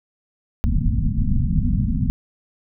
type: low-pass noise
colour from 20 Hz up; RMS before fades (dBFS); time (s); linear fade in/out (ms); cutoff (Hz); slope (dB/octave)
pink; -19; 0.64-2.1; 0; 250; 96
effects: none